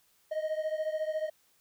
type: beating tone pair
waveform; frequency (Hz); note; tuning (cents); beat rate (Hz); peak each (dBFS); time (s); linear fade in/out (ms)
triangle; 620 / 634; D#5 / D#5; -6 / +32; 14; -30 / -33; 0.31-1.3; 10
effects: white hiss -68 dBFS RMS until 1.6 s